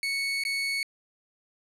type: tone with dropouts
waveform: 30% pulse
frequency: 2216 Hz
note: C#7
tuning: 1 cent flat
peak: -24 dBFS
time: 0.03-0.83 s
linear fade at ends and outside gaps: 1 ms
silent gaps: 0.437-0.451 s
effects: low-pass 11000 Hz 12 dB/octave